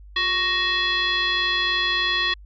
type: tone with frequency modulation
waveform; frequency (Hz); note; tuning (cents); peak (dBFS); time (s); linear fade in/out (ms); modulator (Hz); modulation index
sine; 2621; E7; -11; -19; 0.16-2.34; 5; 755; 1.9
effects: added 50 Hz sine -41 dBFS peak until 2.45 s